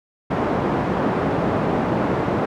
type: band-pass noise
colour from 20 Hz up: pink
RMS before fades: -21 dBFS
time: 0.3-2.46 s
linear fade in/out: 10 ms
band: 150 to 1000 Hz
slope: 12 dB/octave
effects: none